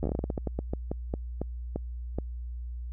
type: slowing click train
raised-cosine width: 2 ms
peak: -17 dBFS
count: 19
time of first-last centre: 0.03-2.186 s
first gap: 11 ms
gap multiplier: 1.24
effects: added 60 Hz sine -34 dBFS peak until 2.92 s